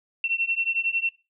sine beating tone pair, 2706 / 2717 Hz, E7 / F7, +45 / -48 cents, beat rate 11 Hz, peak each -26 dBFS, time 0.24-1.09 s, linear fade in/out 2 ms, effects noise-tail reverb RT60 0.3 s tail -19 dB re dry

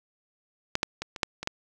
clicks, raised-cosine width 0.2 ms, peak -7 / -7 / -15 / -20 / -6 / -18 / -10 dBFS, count 7, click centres 0.754 / 0.831 / 1.02 / 1.162 / 1.232 / 1.43 / 1.474 s, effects none

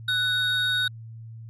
triangle tone pair together, 1487 / 3753 Hz, F#6 / A#7, +8 / +11 cents, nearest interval octave + major third, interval 1603 cents, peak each -23 dBFS, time 0.08-0.88 s, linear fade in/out 5 ms, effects added 113 Hz sine -38 dBFS peak until 1.49 s + resampled to 32000 Hz

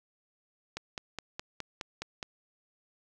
click train, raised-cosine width 0.2 ms, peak -19 dBFS, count 8, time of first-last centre 0.77-2.228 s, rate 4.8 Hz, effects none

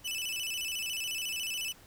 sawtooth tone with vibrato, 2794 Hz, F7, in tune, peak -30 dBFS, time 0.04-1.73 s, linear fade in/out 20 ms, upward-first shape square, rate 14 Hz, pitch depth 110 cents each way, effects pink hiss -57 dBFS RMS until 1.86 s

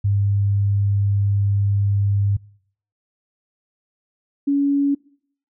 sine tone pair in turn, 100.5 / 281.8 Hz, G2 / C#4, +44 / +29 cents, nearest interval octave + tritone, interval 1785 cents, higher second, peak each -15 dBFS, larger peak neither, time 0.04-2.37 / 4.47-4.95 s, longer first, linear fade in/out 10 ms, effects noise-tail reverb RT60 0.6 s tail -24 dB re dry

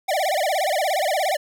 square tone with vibrato, 676 Hz, E5, 43 cents sharp, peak -20 dBFS, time 0.08-1.37 s, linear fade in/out 10 ms, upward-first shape sine, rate 17 Hz, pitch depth 260 cents each way, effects none

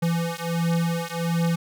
square beating tone pair, 167.5 / 168.9 Hz, E3 / E3, +28 / +42 cents, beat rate 1.4 Hz, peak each -26 / -26 dBFS, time 0.02-1.56 s, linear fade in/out 10 ms, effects none

